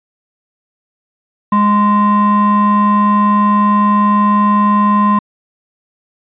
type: ring-modulated tone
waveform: triangle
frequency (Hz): 415.3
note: G#4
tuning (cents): 0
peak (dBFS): -3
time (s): 1.52-5.19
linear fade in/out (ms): 5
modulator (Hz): 622
effects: resampled to 8000 Hz